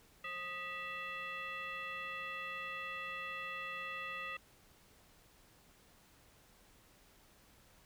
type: tone with frequency modulation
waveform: sine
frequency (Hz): 1953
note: B6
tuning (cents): -20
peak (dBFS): -40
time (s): 0.24-4.37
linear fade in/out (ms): 5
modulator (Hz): 710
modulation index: 1.4
effects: pink hiss -65 dBFS RMS until 7.85 s